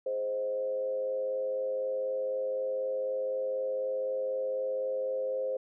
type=tone with frequency modulation; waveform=sine; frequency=523.3 Hz; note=C5; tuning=in tune; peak=-29 dBFS; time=0.06-5.57 s; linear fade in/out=5 ms; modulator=104 Hz; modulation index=0.52; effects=none